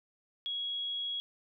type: tone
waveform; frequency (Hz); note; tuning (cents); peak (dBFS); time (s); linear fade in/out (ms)
sine; 3322; G#7; 0; -33; 0.46-1.2; 0
effects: none